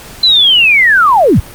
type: linear sweep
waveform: sine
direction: down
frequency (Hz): 4085 to 50.8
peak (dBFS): -4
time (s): 0.23-1.4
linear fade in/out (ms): 5
effects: pink hiss -32 dBFS RMS until 1.54 s + Opus 48 kbps